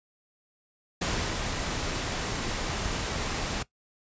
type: noise with ADSR envelope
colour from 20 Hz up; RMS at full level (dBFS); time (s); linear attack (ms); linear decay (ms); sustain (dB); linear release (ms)
pink; -28; 1.01-3.63; 9; 330; -3; 7
effects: noise-tail reverb RT60 0.1 s tail -18 dB re dry + resampled to 16000 Hz